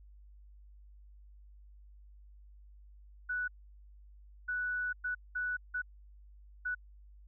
sine tone bursts at uneven times, 1480 Hz, F#6, in tune, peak -32 dBFS, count 6, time 3.29-3.48 / 4.48-4.93 / 5.04-5.15 / 5.35-5.57 / 5.74-5.82 / 6.65-6.75 s, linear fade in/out 10 ms, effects added 50 Hz sine -53 dBFS peak until 7.27 s

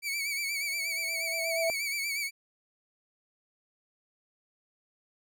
sawtooth tone with vibrato, 2271 Hz, C#7, 41 cents sharp, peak -27 dBFS, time 0.02-2.31 s, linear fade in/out 50 ms, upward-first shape sine, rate 8.4 Hz, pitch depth 63 cents each way
sine tone with exponential growth, 660 Hz, E5, 2 cents sharp, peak -25 dBFS, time 0.5-1.7 s, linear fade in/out 0 ms, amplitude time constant 260 ms
effects none

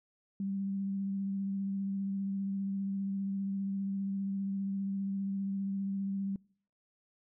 sine tone with vibrato, 196 Hz, G3, in tune, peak -32 dBFS, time 0.4-6.36 s, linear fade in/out 2 ms, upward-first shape sine, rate 15 Hz, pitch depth 17 cents each way, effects noise-tail reverb RT60 0.6 s tail -26 dB re dry

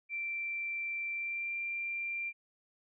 sine tone with pitch glide, 2349 to 2371 Hz, D7 to D7, 0 to +16 cents, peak -34 dBFS, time 0.09-2.33 s, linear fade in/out 50 ms, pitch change +16 cents, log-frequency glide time 1.13-1.55 s, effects none

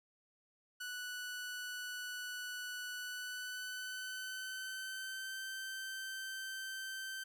sawtooth tone with pitch glide, 1480 to 1550 Hz, F#6 to G6, 0 to -20 cents, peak -38 dBFS, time 0.8-7.24 s, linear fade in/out 10 ms, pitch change +80 cents, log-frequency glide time 2.93-5.41 s, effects none

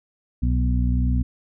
harmonic tone with a mistuned harmonic, 61.74 Hz, B1, in tune, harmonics 1 / 2 / 3 / 4, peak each -19 / -25 / -30 / -27 dBFS, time 0.42-1.23 s, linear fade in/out 10 ms, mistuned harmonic 1, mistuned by +65 cents, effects none

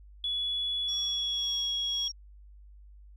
sine tone with pitch glide, 3400 to 3322 Hz, G#7 to G#7, +40 to 0 cents, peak -28 dBFS, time 0.24-2.08 s, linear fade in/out 2 ms, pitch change -40 cents, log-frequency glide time 0.87-1.69 s
sine tone with tremolo, 5588 Hz, F8, in tune, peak -34 dBFS, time 0.88-2.12 s, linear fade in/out 10 ms, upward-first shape sine, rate 1.9 Hz, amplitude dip 55%
effects tanh soft clip ceiling -21 dBFS + added 50 Hz sine -49 dBFS peak until 3.16 s

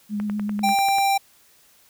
sine tone with vibrato, 207.7 Hz, G#3, in tune, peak -23 dBFS, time 0.09-0.75 s, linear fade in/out 50 ms, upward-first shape triangle, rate 8 Hz, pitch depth 30 cents each way
click train, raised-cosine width 0.5 ms, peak -20 dBFS, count 9, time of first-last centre 0.2-0.984 s, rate 10.2 Hz
square tone, 788 Hz, G5, 9 cents sharp, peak -18 dBFS, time 0.63-1.18 s, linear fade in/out 10 ms
effects white hiss -56 dBFS RMS until 1.89 s

